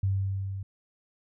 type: tone with level ramp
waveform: sine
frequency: 97.1 Hz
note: G2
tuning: 16 cents flat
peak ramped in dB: -22 to -33 dBFS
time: 0.03-0.63 s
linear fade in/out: 5 ms
effects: none